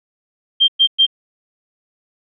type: tone bursts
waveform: sine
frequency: 3172 Hz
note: G7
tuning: 20 cents sharp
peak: -8 dBFS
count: 3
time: 0.6-1.066 s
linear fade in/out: 20 ms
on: 82 ms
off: 110 ms
effects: none